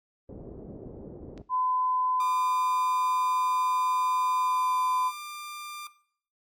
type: low-pass noise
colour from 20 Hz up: white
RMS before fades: -43 dBFS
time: 0.29-1.42 s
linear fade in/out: 2 ms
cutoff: 470 Hz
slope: 24 dB/octave
type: click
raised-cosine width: 0.2 ms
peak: -33 dBFS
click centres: 1.377 s
type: tone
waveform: sine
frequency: 1013 Hz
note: B5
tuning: 44 cents sharp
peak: -24 dBFS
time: 1.49-5.12 s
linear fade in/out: 50 ms
type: tone with pitch glide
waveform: sawtooth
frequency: 1200 to 1192.4 Hz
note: D6 to D6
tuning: +37 to +26 cents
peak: -33 dBFS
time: 2.2-5.87 s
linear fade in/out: 2 ms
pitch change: -11 cents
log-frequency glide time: 4.42-4.74 s
effects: noise-tail reverb RT60 0.6 s tail -18 dB re dry + AAC 64 kbps